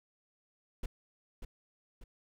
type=noise with echo; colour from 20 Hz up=brown; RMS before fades=-35 dBFS; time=0.83-0.86 s; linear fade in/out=5 ms; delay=590 ms; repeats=2; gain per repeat=-7 dB; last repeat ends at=2.04 s; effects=none